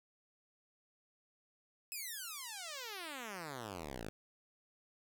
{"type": "exponential sweep", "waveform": "5% pulse", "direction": "down", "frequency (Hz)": [2613, 49.31], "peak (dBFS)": -32, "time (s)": [1.92, 4.09], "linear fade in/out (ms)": 0, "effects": []}